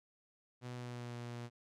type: tone with pitch glide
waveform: sawtooth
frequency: 123.47 to 119.82 Hz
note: B2 to A#2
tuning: 0 to +48 cents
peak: -39 dBFS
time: 0.61-1.5 s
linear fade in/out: 50 ms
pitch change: -52 cents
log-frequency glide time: 0.74-1.16 s
effects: low-pass 8000 Hz 12 dB/octave